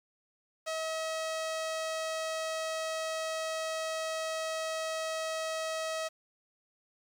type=tone with low-pass filter; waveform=sawtooth; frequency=640 Hz; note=D#5; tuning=49 cents sharp; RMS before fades=-35 dBFS; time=0.66-6.09 s; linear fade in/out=20 ms; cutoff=7100 Hz; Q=1.4; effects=9-bit